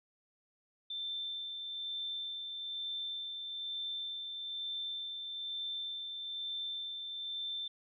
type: tone with tremolo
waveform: sine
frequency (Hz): 3556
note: A7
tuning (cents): +18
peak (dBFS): -36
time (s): 0.9-7.68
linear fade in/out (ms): 5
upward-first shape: sine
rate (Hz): 1.1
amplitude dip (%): 35
effects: none